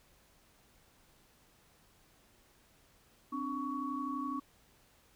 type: tone cluster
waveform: sine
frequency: 261.4 / 293.3 / 1121 Hz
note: C4 / D4 / C#6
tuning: -1 / -2 / +19 cents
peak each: -39 / -40 / -38 dBFS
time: 3.32-4.4 s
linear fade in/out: 10 ms
effects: pink hiss -66 dBFS RMS until 5.15 s